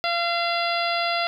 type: harmonic tone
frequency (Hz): 686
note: F5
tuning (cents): -31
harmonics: 1 / 2 / 3 / 4 / 5 / 6 / 7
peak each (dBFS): -25 / -28 / -30 / -31 / -32 / -33 / -33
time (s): 0.04-1.27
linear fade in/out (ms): 0
effects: 9-bit